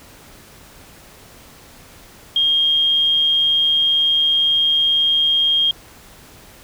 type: tone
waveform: sine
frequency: 3229 Hz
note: G#7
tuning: 49 cents flat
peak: -13 dBFS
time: 2.36-5.71 s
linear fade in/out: 2 ms
effects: pink hiss -44 dBFS RMS until 6.63 s